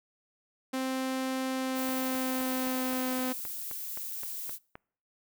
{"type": "tone with pitch glide", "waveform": "sawtooth", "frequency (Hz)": [261.6, 255.6], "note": ["C4", "C4"], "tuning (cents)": [0, -40], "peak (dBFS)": -26, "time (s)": [0.73, 3.33], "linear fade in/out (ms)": 10, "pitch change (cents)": -40, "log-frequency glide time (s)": [1.5, 3.18]}
{"type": "noise", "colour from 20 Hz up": "violet", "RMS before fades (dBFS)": -38, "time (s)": [1.74, 4.59], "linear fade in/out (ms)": 50}
{"type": "click train", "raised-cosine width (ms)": 0.5, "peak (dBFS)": -28, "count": 12, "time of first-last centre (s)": [1.89, 4.755], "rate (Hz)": 3.84}
{"effects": ["noise-tail reverb RT60 0.6 s tail -26 dB re dry"]}